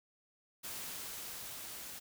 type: noise with level ramp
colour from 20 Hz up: white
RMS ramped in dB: -43 to -47 dBFS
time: 0.63-2 s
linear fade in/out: 20 ms
effects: none